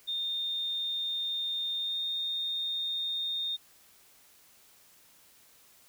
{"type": "tone with pitch glide", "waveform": "sine", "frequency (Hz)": [3642, 3665], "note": ["A#7", "A#7"], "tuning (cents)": [-41, -30], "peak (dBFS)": -30, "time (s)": [0.07, 3.57], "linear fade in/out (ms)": 20, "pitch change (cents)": 11, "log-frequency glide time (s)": [1.8, 1.98], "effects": ["white hiss -60 dBFS RMS until 5.88 s"]}